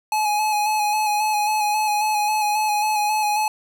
square tone with vibrato, 846 Hz, G#5, 32 cents sharp, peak -19 dBFS, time 0.12-3.48 s, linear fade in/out 2 ms, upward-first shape square, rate 3.7 Hz, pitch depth 23 cents each way, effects none

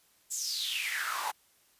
pink noise with high-pass filter sweep, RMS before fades -34 dBFS, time 0.3-1.32 s, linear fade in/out 20 ms, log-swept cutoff 7600 to 820 Hz, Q 6.7, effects white hiss -66 dBFS RMS until 1.79 s + resampled to 32000 Hz

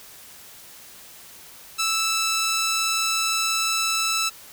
10% pulse tone, 1318.5 Hz, E6, in tune, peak -13 dBFS, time 1.78-4.3 s, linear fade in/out 20 ms, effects white hiss -45 dBFS RMS until 4.52 s

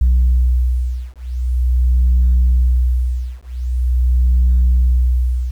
sine beating tone pair, 61.74 / 62.18 Hz, B1 / B1, 0 / +12 cents, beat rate 0.44 Hz, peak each -13 dBFS, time 0.01-5.51 s, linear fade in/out 5 ms, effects tanh soft clip ceiling -7 dBFS + 8-bit

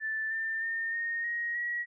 sine tone with pitch steps, 1760 / 1789.7 / 1820 / 1850.7 / 1882 / 1913.8 Hz, A6 / A6 / A#6 / A#6 / A#6 / A#6, 0 / +29 / -42 / -13 / +16 / +45 cents, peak -30 dBFS, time 0-1.86 s, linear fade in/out 50 ms, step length 310 ms, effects none

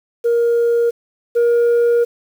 sine tone pair in turn, 470 / 473 Hz, A#4 / A#4, +14 / +25 cents, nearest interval unison, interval 11 cents, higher second, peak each -10 / -8 dBFS, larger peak second, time 0.24-0.91 / 1.35-2.05 s, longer second, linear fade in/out 20 ms, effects tanh soft clip ceiling -10 dBFS + 7-bit

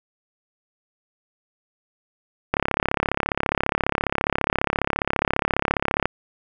click train, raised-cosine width 0.5 ms, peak -4 dBFS, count 123, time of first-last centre 2.54-6.056 s, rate 34.7 Hz, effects none

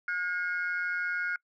sine tone cluster, 1440 / 1614 / 2167 Hz, F#6 / G#6 / C#7, -47 / -50 / -40 cents, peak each -29 / -35 / -37 dBFS, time 0.08-1.36 s, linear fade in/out 2 ms, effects noise-tail reverb RT60 0.1 s tail -25 dB re dry + tanh soft clip ceiling -22 dBFS

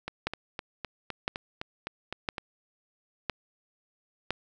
two click trains, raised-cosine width 0.3 ms, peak -12 / -18 dBFS, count 5 / 10, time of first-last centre 0.27-4.306 / 0.08-2.382 s, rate 0.991 / 3.91 Hz, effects none

